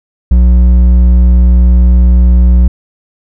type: tone with hard clipping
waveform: sine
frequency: 60.8 Hz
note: B1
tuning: 26 cents flat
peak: -4 dBFS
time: 0.31-2.68 s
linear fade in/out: 5 ms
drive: 6 dB
effects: none